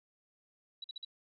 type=tone bursts; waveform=sine; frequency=3913 Hz; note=B7; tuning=17 cents flat; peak=-40 dBFS; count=4; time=0.82-1.049 s; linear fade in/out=5 ms; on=22 ms; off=47 ms; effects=none